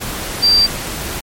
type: tone in noise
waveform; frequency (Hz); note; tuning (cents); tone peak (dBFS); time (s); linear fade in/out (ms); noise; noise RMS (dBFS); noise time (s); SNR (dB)
sine; 4699; D8; 0; -8; 0.42-0.67; 20; pink; -24; 0-1.21; +13
effects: MP3 64 kbps